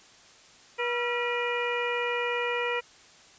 harmonic tone with a mistuned harmonic, 482.8 Hz, B4, 39 cents flat, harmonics 1 / 2 / 3 / 4 / 5 / 6, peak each -30 / -34 / -36 / -34 / -33 / -39 dBFS, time 0.78-2.81 s, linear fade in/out 20 ms, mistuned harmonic 3, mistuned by -96 cents, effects white hiss -54 dBFS RMS until 3.38 s + resampled to 16000 Hz

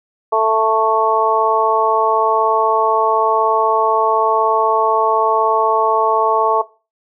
harmonic tone, 221 Hz, A3, 8 cents sharp, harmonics 2 / 3 / 4 / 5, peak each -17 / -17 / -17 / -17 dBFS, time 0.32-6.62 s, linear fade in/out 10 ms, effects noise-tail reverb RT60 0.3 s tail -17 dB re dry

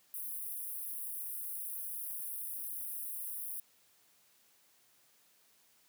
white high-pass noise, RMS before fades -41 dBFS, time 0.14-3.6 s, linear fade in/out 2 ms, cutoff 9400 Hz, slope 96 dB/octave, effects white hiss -68 dBFS RMS until 5.88 s + high-pass 100 Hz 12 dB/octave

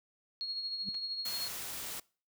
sine tone with tremolo, 4300 Hz, C8, 47 cents sharp, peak -33 dBFS, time 0.41-1.48 s, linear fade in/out 0 ms, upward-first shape triangle, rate 13 Hz, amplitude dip 55%
sine tone with exponential growth, 196 Hz, G3, in tune, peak -36 dBFS, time 0.81-0.89 s, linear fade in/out 2 ms, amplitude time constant 16 ms
clicks, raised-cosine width 0.2 ms, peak -36 dBFS, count 2, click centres 0.944 / 0.95 s
white noise, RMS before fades -41 dBFS, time 1.25-2 s, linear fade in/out 5 ms
effects noise-tail reverb RT60 0.4 s tail -24 dB re dry

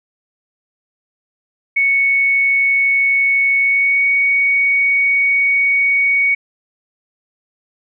sine tone with pitch glide, 2217 to 2236 Hz, C#7 to C#7, 0 to +14 cents, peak -11 dBFS, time 1.76-6.35 s, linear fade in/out 10 ms, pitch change +14 cents, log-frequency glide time 3.59-4.05 s, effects none

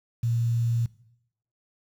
sine tone with quantisation, 117.2 Hz, A#2, 10 cents sharp, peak -22 dBFS, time 0.23-0.86 s, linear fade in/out 5 ms, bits 8, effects noise-tail reverb RT60 0.8 s tail -20 dB re dry

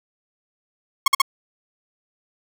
sawtooth tone bursts, 1090 Hz, C#6, 29 cents flat, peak -8 dBFS, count 3, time 1.06-1.218 s, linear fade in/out 5 ms, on 20 ms, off 49 ms, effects none

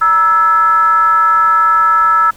sine tone with frequency modulation, 1318.5 Hz, E6, in tune, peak -7 dBFS, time 0.01-2.31 s, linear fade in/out 10 ms, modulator 372 Hz, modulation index 0.51, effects pink hiss -42 dBFS RMS until 2.36 s

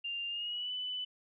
sine tone with pitch glide, 2794 to 2995 Hz, F7 to F#7, 0 to +20 cents, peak -35 dBFS, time 0.04-1.05 s, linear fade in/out 10 ms, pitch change +120 cents, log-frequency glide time 0.28-0.72 s, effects none

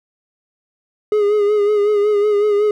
triangle tone with vibrato, 415.3 Hz, G#4, in tune, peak -10 dBFS, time 1.12-2.71 s, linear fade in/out 2 ms, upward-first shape sine, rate 5.4 Hz, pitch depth 42 cents each way, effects none

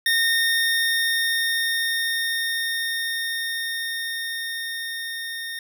25% pulse tone with level ramp, 1836 Hz, A#6, 27 cents flat, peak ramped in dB -14 to -26 dBFS, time 0.06-5.59 s, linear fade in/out 2 ms, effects none

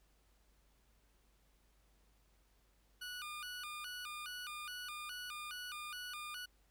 20% pulse tone with vibrato, 1334 Hz, E6, 20 cents sharp, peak -39 dBFS, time 3.01-6.46 s, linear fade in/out 10 ms, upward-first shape square, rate 2.4 Hz, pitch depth 170 cents each way, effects added 50 Hz sine -70 dBFS peak until 6.7 s + pink hiss -75 dBFS RMS until 6.7 s

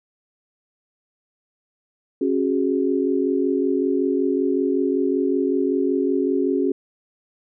sine chord, C# suspended fourth, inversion none, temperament equal with one note detuned, 273.7 / 370 / 415.3 Hz, C#4 / F#4 / G#4, -22 / 0 / 0 cents, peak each -21 / -22 / -24 dBFS, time 2.21-6.72 s, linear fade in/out 5 ms, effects none

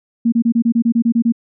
sine tone bursts, 232.4 Hz, A#3, 5 cents flat, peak -10 dBFS, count 11, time 0.25-1.323 s, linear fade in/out 10 ms, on 73 ms, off 27 ms, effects none

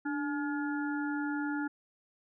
harmonic tone with a mistuned harmonic, 283.8 Hz, C#4, 41 cents sharp, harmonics 1 / 3 / 5 / 6, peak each -32 / -41 / -39 / -44 dBFS, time 0.05-1.68 s, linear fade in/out 10 ms, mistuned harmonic 1, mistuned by +66 cents, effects none

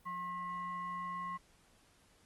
sine tone with frequency modulation, 1075 Hz, C6, 47 cents sharp, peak -38 dBFS, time 0.05-1.38 s, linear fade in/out 20 ms, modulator 897 Hz, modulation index 0.54, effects pink hiss -67 dBFS RMS until 2.25 s + Opus 32 kbps

